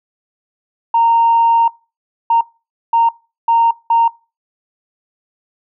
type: tone bursts at uneven times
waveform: sine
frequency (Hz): 924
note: A#5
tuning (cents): -16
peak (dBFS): -8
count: 5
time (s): 0.94-1.68 / 2.3-2.41 / 2.93-3.09 / 3.48-3.71 / 3.9-4.08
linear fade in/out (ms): 5
effects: noise-tail reverb RT60 0.3 s tail -22 dB re dry + tanh soft clip ceiling -4 dBFS